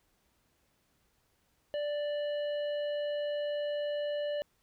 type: harmonic tone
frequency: 587.3 Hz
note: D5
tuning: in tune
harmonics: 1 / 3 / 5 / 7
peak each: -31 / -47 / -46 / -58 dBFS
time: 1.74-4.42 s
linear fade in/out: 0 ms
effects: pink hiss -73 dBFS RMS until 4.62 s